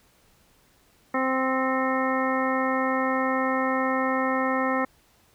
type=harmonic tone with a mistuned harmonic; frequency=261.6 Hz; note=C4; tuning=in tune; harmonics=1 / 2 / 3 / 4 / 5 / 7 / 8; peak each=-27 / -28 / -31 / -30 / -30 / -31 / -36 dBFS; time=1.14-4.85 s; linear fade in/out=5 ms; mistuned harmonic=8; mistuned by=+47 cents; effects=pink hiss -61 dBFS RMS until 5.34 s